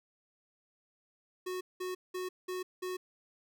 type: tone bursts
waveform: square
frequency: 367.2 Hz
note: F#4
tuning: 13 cents flat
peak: -36 dBFS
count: 5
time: 1.46-2.97 s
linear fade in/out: 10 ms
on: 150 ms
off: 190 ms
effects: none